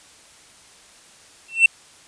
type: tone with exponential growth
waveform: triangle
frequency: 2694 Hz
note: E7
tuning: 37 cents sharp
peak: -4 dBFS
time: 1.48-1.66 s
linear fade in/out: 5 ms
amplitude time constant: 37 ms
effects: white hiss -49 dBFS RMS until 2.07 s + resampled to 22050 Hz